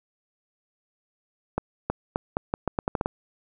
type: accelerating click train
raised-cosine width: 1 ms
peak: -10 dBFS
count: 11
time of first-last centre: 1.58-3.059 s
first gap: 320 ms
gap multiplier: 0.81
effects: none